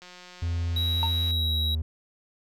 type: click train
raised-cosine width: 0.2 ms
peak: -29 dBFS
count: 233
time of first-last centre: 0.02-1.309 s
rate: 180 Hz
type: tone with pitch glide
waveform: triangle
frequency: 84.9 to 78.76 Hz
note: F2 to D#2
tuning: -48 to +22 cents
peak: -23 dBFS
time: 0.42-1.82 s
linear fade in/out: 5 ms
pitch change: -130 cents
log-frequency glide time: 1.28-1.55 s
type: tone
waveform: triangle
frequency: 3862 Hz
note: B7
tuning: 39 cents flat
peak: -25 dBFS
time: 0.76-1.75 s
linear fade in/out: 5 ms
type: tone with exponential decay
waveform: triangle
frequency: 909 Hz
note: A#5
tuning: 44 cents flat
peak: -21 dBFS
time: 1.03-1.15 s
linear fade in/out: 0 ms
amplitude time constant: 26 ms
effects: none